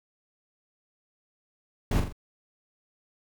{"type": "noise with echo", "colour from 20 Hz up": "brown", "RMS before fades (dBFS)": -23, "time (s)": [1.91, 2], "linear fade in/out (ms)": 5, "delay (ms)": 42, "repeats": 3, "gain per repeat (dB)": -6, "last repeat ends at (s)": 2.126, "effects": []}